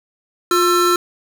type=tone pair together; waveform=square; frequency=353.8 / 1341.2 Hz; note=F4 / E6; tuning=+23 / +30 cents; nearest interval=octave + major seventh; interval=2307 cents; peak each=-16 dBFS; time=0.51-0.96 s; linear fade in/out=2 ms; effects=none